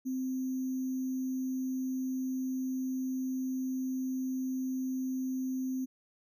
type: tone with sample-and-hold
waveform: sine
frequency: 260 Hz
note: C4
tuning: 11 cents flat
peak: -31 dBFS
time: 0.05-5.86 s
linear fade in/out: 20 ms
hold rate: 6300 Hz
effects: none